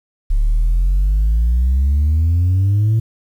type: exponential sweep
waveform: sine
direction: up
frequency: 34.69 to 113.7 Hz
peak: -9 dBFS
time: 0.3-3 s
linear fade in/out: 10 ms
effects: tanh soft clip ceiling -10 dBFS + 8-bit